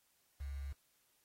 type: tone with quantisation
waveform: sine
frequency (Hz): 69.3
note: C#2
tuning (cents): 0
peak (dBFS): -40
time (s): 0.4-0.73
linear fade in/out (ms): 10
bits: 10
effects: white hiss -75 dBFS RMS until 1.24 s + AAC 48 kbps